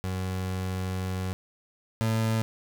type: tone pair in turn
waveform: 30% pulse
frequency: 93.2 / 111.67 Hz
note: F#2 / A2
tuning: +13 / +26 cents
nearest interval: minor third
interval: 313 cents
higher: second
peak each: -26 / -21 dBFS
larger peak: second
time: 0.04-1.33 / 2.01-2.42 s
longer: first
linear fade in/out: 0 ms
effects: none